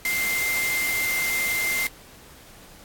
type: tone in noise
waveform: sine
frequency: 2093 Hz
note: C7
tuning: in tune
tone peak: -23 dBFS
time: 0.05-1.87 s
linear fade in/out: 2 ms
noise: white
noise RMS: -29 dBFS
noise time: 0.05-1.87 s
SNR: +3 dB
effects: pink hiss -48 dBFS RMS until 2.84 s + AAC 64 kbps